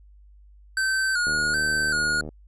square tone with vibrato, 1492 Hz, F#6, 14 cents sharp, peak -22 dBFS, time 0.77-2.21 s, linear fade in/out 2 ms, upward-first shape square, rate 1.3 Hz, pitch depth 61 cents each way
click train, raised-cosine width 2 ms, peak -23 dBFS, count 79, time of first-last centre 1.27-2.29 s, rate 76.5 Hz
effects added 50 Hz sine -48 dBFS peak until 2.47 s + resampled to 24000 Hz

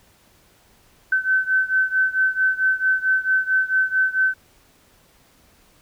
sine beating tone pair, 1528 / 1532.5 Hz, G6 / G6, -45 / -40 cents, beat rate 4.5 Hz, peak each -19 / -21 dBFS, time 1.12-4.34 s, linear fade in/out 5 ms, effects pink hiss -56 dBFS RMS until 5.81 s

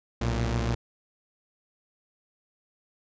sawtooth tone pair together, 61.29 / 115.5 Hz, B1 / A#2, -13 / -16 cents, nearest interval major seventh, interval 1097 cents, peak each -24 dBFS, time 0.21-0.75 s, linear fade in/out 5 ms, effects resampled to 16000 Hz

